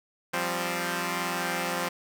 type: chord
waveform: 5% pulse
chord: F suspended second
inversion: none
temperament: equal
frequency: 174.61 / 196 / 261.6 Hz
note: F3 / G3 / C4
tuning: 0 / 0 / 0 cents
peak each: -19 / -23 / -22 dBFS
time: 0.33-1.89 s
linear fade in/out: 10 ms
effects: none